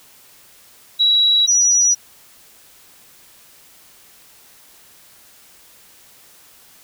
sine tone pair in turn, 3892 / 5845 Hz, B7 / F#8, -26 / -22 cents, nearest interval perfect fifth, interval 704 cents, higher second, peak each -11 dBFS, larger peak neither, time 0.99-1.47 / 1.47-1.95 s, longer neither, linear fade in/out 20 ms, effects white hiss -48 dBFS RMS until 6.83 s

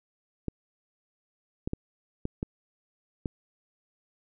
clicks, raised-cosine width 3 ms, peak -17 dBFS, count 6, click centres 0.483 / 1.675 / 1.734 / 2.254 / 2.429 / 3.258 s, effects none

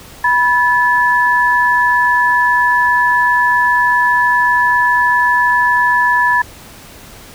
sine tone pair together, 980 / 1727.5 Hz, B5 / A6, -14 / -32 cents, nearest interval minor seventh, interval 982 cents, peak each -12 dBFS, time 0.24-6.42 s, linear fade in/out 5 ms, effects pink hiss -37 dBFS RMS until 7.34 s

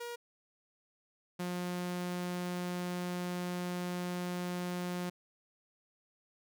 sawtooth tone pair in turn, 475.8 / 178.22 Hz, A#4 / F3, +35 / +35 cents, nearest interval octave + perfect fourth, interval 1700 cents, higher first, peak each -36 / -31 dBFS, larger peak second, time 0-0.16 / 1.39-5.1 s, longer second, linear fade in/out 10 ms, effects none

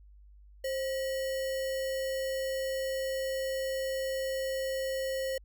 sine tone with sample-and-hold, 530 Hz, C5, 22 cents sharp, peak -30 dBFS, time 0.64-5.38 s, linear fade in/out 5 ms, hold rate 2450 Hz, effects added 50 Hz sine -52 dBFS peak until 5.44 s

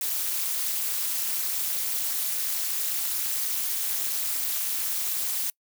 blue noise with amplitude modulation, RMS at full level -24 dBFS, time 0.01-5.5 s, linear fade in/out 2 ms, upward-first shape sine, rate 271 Hz, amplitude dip 95%, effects noise-tail reverb RT60 0.1 s tail -26 dB re dry

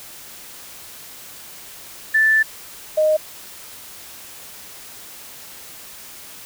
sine tone pair in turn, 1760 / 618.8 Hz, A6 / D#5, 0 / -10 cents, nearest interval octave + tritone, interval 1810 cents, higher first, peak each -12 / -13 dBFS, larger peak first, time 2.14-2.43 / 2.97-3.17 s, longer first, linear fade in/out 10 ms, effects white hiss -39 dBFS RMS until 6.45 s

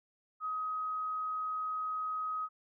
sine tone, 1262 Hz, D#6, 24 cents sharp, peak -33 dBFS, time 0.4-2.49 s, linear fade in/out 50 ms, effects none

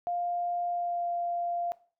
sine tone with pitch glide, 701 to 694.6 Hz, F5 to F5, +6 to -10 cents, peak -28 dBFS, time 0.07-1.72 s, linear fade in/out 0 ms, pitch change -16 cents, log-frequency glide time 0.7-1.08 s, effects noise-tail reverb RT60 0.4 s tail -19 dB re dry

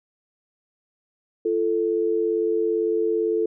sine tone pair together, 342.2 / 440 Hz, F4 / A4, -35 / 0 cents, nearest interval major third, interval 435 cents, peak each -24 / -21 dBFS, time 1.45-3.46 s, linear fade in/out 5 ms, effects none

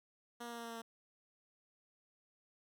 10% pulse tone with pitch steps, 238 / 236.4 / 234.7 / 233.1 / 231.5 / 229.9 / 228.3 Hz, A#3 / A#3 / A#3 / A#3 / A#3 / A#3 / A#3, +36 / +24 / +12 / 0 / -12 / -24 / -36 cents, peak -36 dBFS, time 0.4-0.82 s, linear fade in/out 10 ms, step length 60 ms, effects none

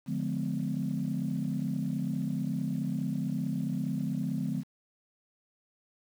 sine chord, D diminished seventh, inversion none, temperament just, 146.83 / 176.2 / 211.4 / 253.7 Hz, D3 / F3 / Ab3 / Cb4, 0 / +16 / +31 / +47 cents, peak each -34 dBFS, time 0.06-4.64 s, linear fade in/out 50 ms, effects tanh soft clip ceiling -21 dBFS + 9-bit

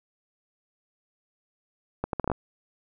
accelerating click train, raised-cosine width 1 ms, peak -13 dBFS, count 7, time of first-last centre 2.04-2.317 s, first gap 92 ms, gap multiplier 0.71, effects none

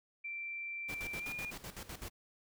sine tone with pitch glide, 2349 to 2426 Hz, D7 to D#7, 0 to -44 cents, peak -39 dBFS, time 0.24-1.51 s, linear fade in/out 10 ms, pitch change +56 cents, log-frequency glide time 1.2-1.27 s
pink noise with tremolo, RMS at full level -45 dBFS, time 0.88-2.1 s, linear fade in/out 20 ms, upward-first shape square, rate 7.9 Hz, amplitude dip 75%
effects none

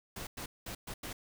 pink noise bursts at uneven times, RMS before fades -42 dBFS, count 5, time 0.16-0.27 / 0.37-0.46 / 0.66-0.75 / 0.87-0.94 / 1.03-1.13 s, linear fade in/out 5 ms, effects none

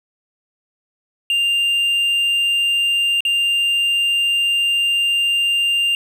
triangle tone with dropouts, 2794 Hz, F7, in tune, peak -13 dBFS, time 1.3-5.95 s, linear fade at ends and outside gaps 1 ms, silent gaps 3.206-3.251 s, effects none

